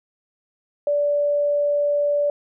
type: tone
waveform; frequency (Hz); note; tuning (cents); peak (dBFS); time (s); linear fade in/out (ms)
sine; 581; D5; -19; -17; 0.87-2.3; 2
effects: none